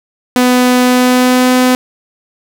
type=tone with pitch glide; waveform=sawtooth; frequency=249.6 to 253.1 Hz; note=B3 to B3; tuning=+19 to +43 cents; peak=-3 dBFS; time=0.36-1.75 s; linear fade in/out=0 ms; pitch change=+24 cents; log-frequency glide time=0.82-1.52 s; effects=none

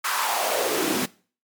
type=noise with high-pass filter sweep; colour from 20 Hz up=pink; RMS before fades=-24 dBFS; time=0.04-1.06 s; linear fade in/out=10 ms; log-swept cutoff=1300 to 230 Hz; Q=3.5; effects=noise-tail reverb RT60 0.4 s tail -21 dB re dry + MP3 96 kbps

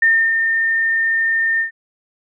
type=tone with ADSR envelope; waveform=sine; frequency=1814 Hz; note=A#6; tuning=48 cents flat; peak=-9 dBFS; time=0.02-1.71 s; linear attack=5 ms; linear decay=290 ms; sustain=-5 dB; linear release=110 ms; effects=none

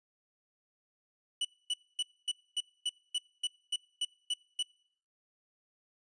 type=tone bursts; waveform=45% pulse; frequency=2960 Hz; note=F#7; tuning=in tune; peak=-29 dBFS; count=12; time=1.41-4.628 s; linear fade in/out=5 ms; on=39 ms; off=250 ms; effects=noise-tail reverb RT60 0.7 s tail -26 dB re dry + resampled to 22050 Hz

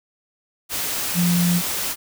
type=tone in noise; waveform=sine; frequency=174.61 Hz; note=F3; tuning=in tune; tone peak=-16 dBFS; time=1.14-1.62 s; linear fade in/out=50 ms; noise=white; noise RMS=-25 dBFS; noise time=0.69-1.96 s; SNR=+6 dB; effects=none

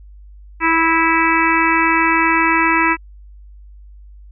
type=harmonic tone; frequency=327.6 Hz; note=E4; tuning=11 cents flat; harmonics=1 / 3 / 4 / 5 / 6 / 7 / 8; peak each=-19 / -17 / -20 / -22 / -19 / -21 / -22 dBFS; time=0.6-2.97 s; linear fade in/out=50 ms; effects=added 50 Hz sine -37 dBFS peak until 4.31 s

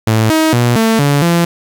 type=tone with pitch steps; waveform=sawtooth; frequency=110.5 / 317 / 120.6 / 224.1 / 143 / 170.6 Hz; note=A2 / D#4 / B2 / A3 / D3 / F3; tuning=+8 / +32 / -41 / +32 / -46 / -40 cents; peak=-5 dBFS; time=0.07-1.45 s; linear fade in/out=5 ms; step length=230 ms; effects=7-bit

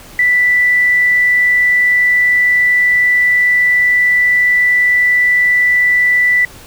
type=tone with quantisation; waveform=sine; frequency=1975.5 Hz; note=B6; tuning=in tune; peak=-8 dBFS; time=0.19-6.45 s; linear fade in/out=2 ms; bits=6; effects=pink hiss -37 dBFS RMS until 6.66 s

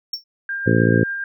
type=tone with exponential decay; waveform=triangle; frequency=5460 Hz; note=F8; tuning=40 cents flat; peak=-18 dBFS; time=0.13-0.24 s; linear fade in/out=5 ms; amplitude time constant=23 ms
type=tone with tremolo; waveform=sine; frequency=1599 Hz; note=G6; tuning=34 cents sharp; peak=-22 dBFS; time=0.49-1.24 s; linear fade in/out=2 ms; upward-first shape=sine; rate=6.9 Hz; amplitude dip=25%
type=harmonic tone; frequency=56.7 Hz; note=A#1; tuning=47 cents flat; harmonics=2 / 3 / 4 / 5 / 6 / 7 / 8 / 9; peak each=-18 / -20 / -21 / -22 / -23 / -23 / -24 / -25 dBFS; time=0.66-1.04 s; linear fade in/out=10 ms
effects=none

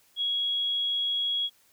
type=tone; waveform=sine; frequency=3322 Hz; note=G#7; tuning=in tune; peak=-25 dBFS; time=0.16-1.5 s; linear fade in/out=50 ms; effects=white hiss -63 dBFS RMS until 1.72 s

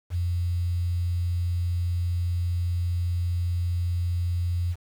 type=tone with quantisation; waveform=sine; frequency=87.5 Hz; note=F2; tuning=4 cents sharp; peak=-23 dBFS; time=0.1-4.76 s; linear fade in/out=50 ms; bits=8; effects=none

